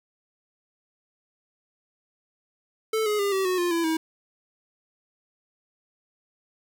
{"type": "tone with pitch steps", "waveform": "square", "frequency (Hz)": [439.8, 420.4, 401.9, 384.2, 367.3, 351.1, 335.6, 320.8], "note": ["A4", "G#4", "G4", "G4", "F#4", "F4", "E4", "E4"], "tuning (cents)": [-1, 21, 43, -35, -13, 9, 31, -47], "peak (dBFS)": -23, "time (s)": [2.93, 3.97], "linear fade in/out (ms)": 5, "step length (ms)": 130, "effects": ["10-bit"]}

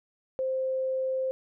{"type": "tone", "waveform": "sine", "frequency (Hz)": 523.3, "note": "C5", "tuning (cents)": 0, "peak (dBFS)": -26, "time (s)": [0.39, 1.31], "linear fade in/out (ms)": 0, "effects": []}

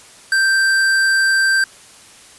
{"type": "tone with tanh clipping", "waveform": "sine", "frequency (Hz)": 1568, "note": "G6", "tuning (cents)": 0, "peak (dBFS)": -14, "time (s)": [0.32, 1.64], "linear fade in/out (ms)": 2, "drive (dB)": 17, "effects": ["white hiss -43 dBFS RMS until 2.38 s", "resampled to 24000 Hz"]}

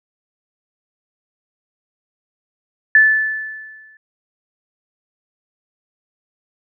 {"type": "tone with exponential decay", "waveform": "sine", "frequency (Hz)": 1746, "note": "A6", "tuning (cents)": -14, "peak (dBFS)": -5, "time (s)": [2.95, 3.97], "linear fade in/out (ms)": 2, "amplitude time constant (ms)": 220, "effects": []}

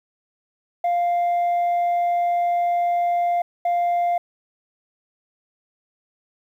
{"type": "tone bursts at uneven times", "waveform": "sine", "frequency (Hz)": 698.5, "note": "F5", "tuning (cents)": 0, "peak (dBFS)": -15, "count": 2, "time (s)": [[0.84, 3.42], [3.65, 4.18]], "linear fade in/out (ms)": 5, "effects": ["tanh soft clip ceiling -17 dBFS", "9-bit"]}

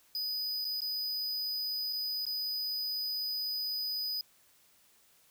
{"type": "tone with dropouts", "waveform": "square", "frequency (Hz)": 4978, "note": "D#8", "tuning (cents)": 0, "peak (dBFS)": -33, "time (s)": [0.15, 4.21], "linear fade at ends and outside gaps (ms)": 1, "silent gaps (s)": [[0.645, 0.651], [0.805, 0.818], [1.927, 1.931], [2.253, 2.266]], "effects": ["white hiss -65 dBFS RMS until 5.3 s"]}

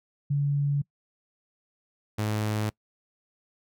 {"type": "tone pair in turn", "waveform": ["sine", "sawtooth"], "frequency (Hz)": [142.7, 106.9], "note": ["D3", "A2"], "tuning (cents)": [-49, -49], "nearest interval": "perfect fourth", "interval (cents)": 500, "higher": "first", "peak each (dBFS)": -22, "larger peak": "neither", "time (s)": [[0.3, 0.82], [2.18, 2.7]], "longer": "neither", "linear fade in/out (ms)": 10, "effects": ["noise-tail reverb RT60 0.1 s tail -24 dB re dry"]}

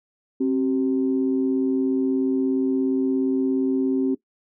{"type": "tone pair together", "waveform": "sine", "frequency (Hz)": [265.8, 382.8], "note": ["C4", "G4"], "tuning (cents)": [27, -41], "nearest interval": "tritone", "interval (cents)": 632, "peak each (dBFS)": [-19, -24], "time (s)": [0.4, 4.15], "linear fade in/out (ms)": 10, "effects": ["noise-tail reverb RT60 0.1 s tail -18 dB re dry", "tanh soft clip ceiling -11 dBFS"]}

